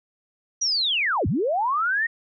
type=linear two-way sweep; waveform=sine; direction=down then up; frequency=5920 to 71.9 to 1889 Hz; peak=-20 dBFS; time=0.61-2.07 s; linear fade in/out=10 ms; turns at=1.27 s; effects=none